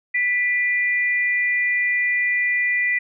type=tone pair together; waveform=sine; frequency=1975.5 / 2397 Hz; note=B6 / D7; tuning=0 / +35 cents; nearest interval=minor third; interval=335 cents; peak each=-18 / -26 dBFS; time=0.14-2.99 s; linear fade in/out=10 ms; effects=none